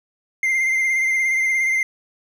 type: tone with vibrato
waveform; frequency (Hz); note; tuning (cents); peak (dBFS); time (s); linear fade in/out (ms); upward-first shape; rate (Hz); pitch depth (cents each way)
triangle; 2093; C7; 0; -15; 0.43-1.83; 2; sine; 17; 30
effects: none